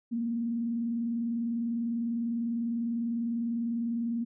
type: tone with vibrato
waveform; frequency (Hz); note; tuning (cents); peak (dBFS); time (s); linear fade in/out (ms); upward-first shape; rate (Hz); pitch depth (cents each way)
sine; 233.1; A#3; 0; -28; 0.11-4.25; 20; square; 20; 48
effects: none